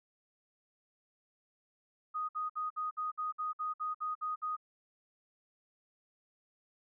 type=tone bursts; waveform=sine; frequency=1244.5 Hz; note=D#6; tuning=in tune; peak=-33 dBFS; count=12; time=2.14-4.567 s; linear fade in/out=20 ms; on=150 ms; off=57 ms; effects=none